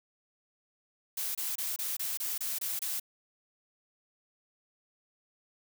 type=noise bursts; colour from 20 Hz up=blue; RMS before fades=-34 dBFS; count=9; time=1.17-2.998 s; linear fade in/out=5 ms; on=180 ms; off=26 ms; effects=none